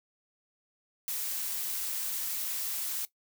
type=noise; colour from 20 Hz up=blue; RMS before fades=-34 dBFS; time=1.08-3.05 s; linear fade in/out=0 ms; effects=noise-tail reverb RT60 0.1 s tail -17 dB re dry